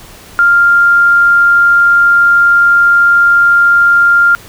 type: tone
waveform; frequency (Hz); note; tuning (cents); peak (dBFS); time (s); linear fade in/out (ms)
sine; 1396.9; F6; 0; -4; 0.39-4.35; 0
effects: pink hiss -35 dBFS RMS until 4.48 s